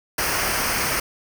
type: noise with comb filter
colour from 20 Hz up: pink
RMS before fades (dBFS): -23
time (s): 0.18-1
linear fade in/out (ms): 5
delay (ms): 0.27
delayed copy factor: -0.65
effects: none